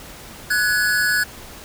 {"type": "tone pair together", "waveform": "square", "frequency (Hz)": [1480, 1685.9], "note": ["F#6", "G#6"], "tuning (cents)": [0, 26], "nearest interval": "major second", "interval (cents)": 226, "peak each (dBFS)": -20, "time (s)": [0.5, 1.24], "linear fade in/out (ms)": 10, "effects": ["pink hiss -39 dBFS RMS until 1.64 s"]}